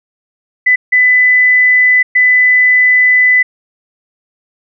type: tone bursts at uneven times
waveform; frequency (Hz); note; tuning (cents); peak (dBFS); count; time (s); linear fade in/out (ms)
sine; 2000; B6; +21; -5; 3; 0.66-0.76 / 0.92-2.03 / 2.15-3.43; 10
effects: none